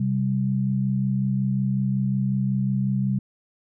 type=tone pair together; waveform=sine; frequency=130.81 / 196.28 Hz; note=C3 / G3; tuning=0 / +2 cents; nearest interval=perfect fifth; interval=702 cents; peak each=-23 dBFS; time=0-3.19 s; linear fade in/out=5 ms; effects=none